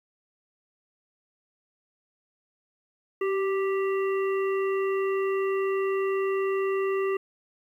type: harmonic tone with a mistuned harmonic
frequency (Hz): 392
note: G4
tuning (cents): 0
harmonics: 1 / 3 / 5 / 7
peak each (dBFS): -24 / -34 / -38 / -41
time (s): 3.21-7.17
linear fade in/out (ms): 5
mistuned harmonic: 1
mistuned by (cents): -20
effects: 10-bit